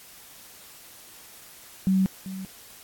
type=tone with echo; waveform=sine; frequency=190 Hz; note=F#3; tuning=46 cents sharp; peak=-18 dBFS; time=1.87-2.06 s; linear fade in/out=0 ms; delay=390 ms; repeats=1; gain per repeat=-14 dB; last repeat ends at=2.45 s; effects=white hiss -48 dBFS RMS until 2.83 s + AAC 64 kbps